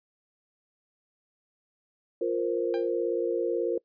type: chord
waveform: sine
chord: F suspended fourth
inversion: none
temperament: just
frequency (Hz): 349.2 / 465.6 / 523.8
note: F4 / Bb4 / C5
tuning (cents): 0 / -2 / +2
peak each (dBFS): -29 / -28 / -32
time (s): 2.21-3.78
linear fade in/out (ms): 5
type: tone with exponential decay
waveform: sawtooth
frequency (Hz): 795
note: G5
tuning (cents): +24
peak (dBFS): -31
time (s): 2.74-2.91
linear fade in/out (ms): 0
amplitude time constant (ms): 36
effects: noise-tail reverb RT60 0.1 s tail -23 dB re dry + resampled to 11025 Hz